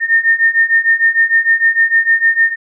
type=beating tone pair; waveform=sine; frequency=1819 / 1825.6 Hz; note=A#6 / A#6; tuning=-43 / -37 cents; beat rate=6.6 Hz; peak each=-13 / -11 dBFS; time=0-2.56 s; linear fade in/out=50 ms; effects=none